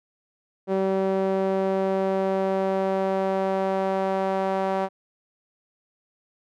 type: tone with band-pass filter sweep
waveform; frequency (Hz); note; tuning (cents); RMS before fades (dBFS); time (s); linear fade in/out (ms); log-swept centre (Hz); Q
sawtooth; 191.8; G3; -37; -24; 0.67-4.89; 50; 470 to 720; 1.7
effects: none